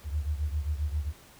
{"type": "beating tone pair", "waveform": "sine", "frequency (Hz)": [72.7, 80.2], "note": ["D2", "E2"], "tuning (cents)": [-17, -47], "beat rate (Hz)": 7.5, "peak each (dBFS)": [-29, -33], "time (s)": [0.04, 1.13], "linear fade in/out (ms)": 50, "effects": ["pink hiss -54 dBFS RMS until 1.39 s"]}